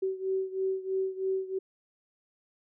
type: beating tone pair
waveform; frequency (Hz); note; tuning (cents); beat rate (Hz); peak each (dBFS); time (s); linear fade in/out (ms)
sine; 380 / 383.1; F#4 / G4; +46 / -40; 3.1; -30 / -33; 0.02-1.59; 10
effects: none